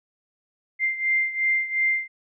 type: beating tone pair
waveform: sine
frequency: 2093 / 2095.8 Hz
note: C7 / C7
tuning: 0 / +2 cents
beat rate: 2.8 Hz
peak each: -22 / -26 dBFS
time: 0.79-2.08 s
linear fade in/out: 50 ms
effects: none